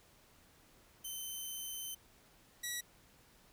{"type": "tone pair in turn", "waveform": "10% pulse", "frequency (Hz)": [3072, 1935.2], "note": ["G7", "B6"], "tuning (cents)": [-36, -36], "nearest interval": "minor sixth", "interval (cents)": 800, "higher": "first", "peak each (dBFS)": [-33, -29], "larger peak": "second", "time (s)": [[1.04, 1.95], [2.63, 2.81]], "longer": "first", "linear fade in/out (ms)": 10, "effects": ["pink hiss -65 dBFS RMS until 3.52 s"]}